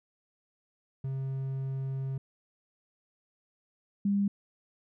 triangle / sine tone pair in turn, 134.1 / 200.6 Hz, C3 / G3, +43 / +40 cents, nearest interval perfect fifth, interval 697 cents, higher second, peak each -29 / -24 dBFS, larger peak second, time 1.04-2.18 / 4.05-4.28 s, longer first, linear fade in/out 5 ms, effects none

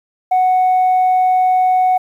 sine tone, 740 Hz, F#5, in tune, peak -8 dBFS, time 0.31-1.98 s, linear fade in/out 10 ms, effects tanh soft clip ceiling -8 dBFS + 8-bit

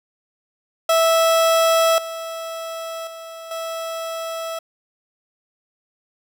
30% pulse tone with level steps, 656 Hz, E5, 9 cents flat, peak -11 / -25 / -31 / -23 dBFS, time 0.89-4.59 s, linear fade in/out 5 ms, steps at 1.98 / 3.07 / 3.51 s, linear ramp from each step 2 ms, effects none

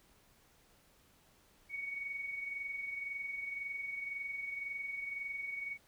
sine tone with amplitude modulation, 2234 Hz, C#7, 13 cents sharp, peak -36 dBFS, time 1.69-5.78 s, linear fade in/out 50 ms, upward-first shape sine, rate 21.9 Hz, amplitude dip 50%, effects pink hiss -67 dBFS RMS until 5.87 s

